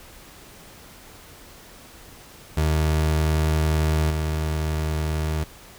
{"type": "tone with level steps", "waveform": "30% pulse", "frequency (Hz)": 77.78, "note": "D#2", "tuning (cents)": 0, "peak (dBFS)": [-16, -20], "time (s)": [2.57, 5.44], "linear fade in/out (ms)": 5, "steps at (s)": 4.1, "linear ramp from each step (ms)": 5, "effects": ["pink hiss -46 dBFS RMS until 5.78 s"]}